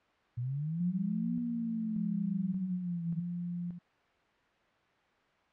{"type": "linear two-way sweep", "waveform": "sine", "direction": "up then down", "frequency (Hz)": [116.54, 242.5, 162.2], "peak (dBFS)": -32, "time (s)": [0.37, 3.2], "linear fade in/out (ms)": 10, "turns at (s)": 1.36}
{"type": "tone with tremolo", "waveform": "sine", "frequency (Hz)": 174.61, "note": "F3", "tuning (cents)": 0, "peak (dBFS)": -34, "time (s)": [0.8, 3.79], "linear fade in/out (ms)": 10, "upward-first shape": "square", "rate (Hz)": 0.86, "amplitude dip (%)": 60}
{"effects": ["white hiss -67 dBFS RMS until 5.52 s", "low-pass 2000 Hz 12 dB/octave"]}